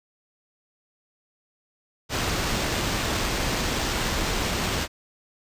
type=noise with sample-and-hold; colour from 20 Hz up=pink; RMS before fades=-26 dBFS; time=2.09-4.88 s; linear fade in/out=50 ms; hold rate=11025 Hz; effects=resampled to 32000 Hz